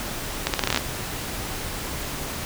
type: accelerating click train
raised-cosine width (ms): 0.2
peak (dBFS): -3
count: 10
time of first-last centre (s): 0.47-0.774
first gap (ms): 68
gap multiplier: 0.81
effects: pink hiss -31 dBFS RMS until 2.45 s